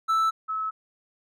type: tone pair in turn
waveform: triangle / sine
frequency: 1318.5 / 1295.8 Hz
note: E6 / E6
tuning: 0 / -30 cents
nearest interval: unison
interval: 30 cents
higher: first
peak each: -18 / -26 dBFS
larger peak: first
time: 0.08-0.31 / 0.48-0.71 s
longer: neither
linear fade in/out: 20 ms
effects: none